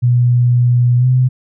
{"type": "tone with pitch glide", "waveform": "sine", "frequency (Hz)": [122.2, 127.54], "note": ["B2", "C3"], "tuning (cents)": [-18, -44], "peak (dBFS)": -8, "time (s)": [0.02, 1.29], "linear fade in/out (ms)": 20, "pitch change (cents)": 74, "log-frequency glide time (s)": [0.98, 1.06], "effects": []}